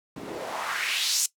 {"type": "noise with band-pass filter sweep", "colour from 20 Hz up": "white", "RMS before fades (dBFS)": -29, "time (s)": [0.16, 1.26], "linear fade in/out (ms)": 2, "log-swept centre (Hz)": [220, 7600], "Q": 2.2, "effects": ["noise-tail reverb RT60 0.1 s tail -18 dB re dry"]}